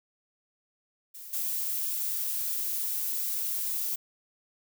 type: noise with level steps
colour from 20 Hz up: violet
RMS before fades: -44 / -31 dBFS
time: 1.14-3.96 s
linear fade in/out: 10 ms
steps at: 1.33 s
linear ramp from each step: 5 ms
effects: none